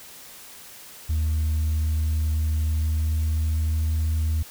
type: tone with pitch glide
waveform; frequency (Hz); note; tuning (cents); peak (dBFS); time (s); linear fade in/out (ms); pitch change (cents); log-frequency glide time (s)
sine; 77.9 to 79.12; D#2 to D#2; +3 to +30; -18; 1.09-4.43; 10; +27; 2.36-4.04
effects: tanh soft clip ceiling -19 dBFS + white hiss -44 dBFS RMS until 4.5 s